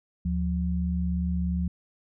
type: tone pair together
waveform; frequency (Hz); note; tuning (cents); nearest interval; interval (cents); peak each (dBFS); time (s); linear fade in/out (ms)
sine; 74.8 / 177.9; D2 / F3; +32 / +32; octave + minor third; 1500; -27; 0.25-1.68; 5
effects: none